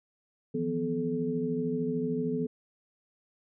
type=tone cluster; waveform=sine; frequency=160.4 / 173.7 / 248.8 / 431.3 Hz; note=E3 / F3 / B3 / A4; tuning=-47 / -9 / +13 / -35 cents; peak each=-37 / -36 / -31 / -32 dBFS; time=0.54-2.47 s; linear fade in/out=10 ms; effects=none